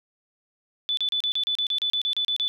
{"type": "tone bursts", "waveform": "sine", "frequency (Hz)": 3485, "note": "A7", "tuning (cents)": -17, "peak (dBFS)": -22, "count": 14, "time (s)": [0.89, 2.48], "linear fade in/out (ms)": 0, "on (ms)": 82, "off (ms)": 34, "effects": []}